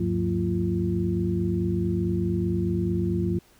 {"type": "tone cluster", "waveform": "sine", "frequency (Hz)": [76.5, 101.2, 179, 227.7, 344.6], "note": ["D#2", "G#2", "F3", "A#3", "F4"], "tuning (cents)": [-29, -44, 43, -40, -23], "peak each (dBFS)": [-34, -28, -26, -34, -28], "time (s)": [0, 3.39], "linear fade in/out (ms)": 5, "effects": ["pink hiss -58 dBFS RMS until 3.59 s"]}